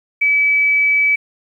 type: tone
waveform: sine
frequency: 2293 Hz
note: D7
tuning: 42 cents flat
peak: -11 dBFS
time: 0.21-1.16 s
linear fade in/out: 10 ms
effects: 8-bit